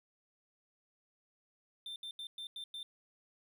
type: tone bursts at uneven times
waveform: triangle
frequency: 3573 Hz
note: A7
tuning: 26 cents sharp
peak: -40 dBFS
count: 6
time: 1.86-1.96 / 2.03-2.11 / 2.19-2.27 / 2.38-2.47 / 2.56-2.64 / 2.74-2.83 s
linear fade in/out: 2 ms
effects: none